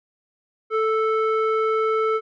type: tone with low-pass filter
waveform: square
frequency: 440 Hz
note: A4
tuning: in tune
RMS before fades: -21 dBFS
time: 0.7-2.21 s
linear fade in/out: 50 ms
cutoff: 1600 Hz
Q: 2.6
effects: none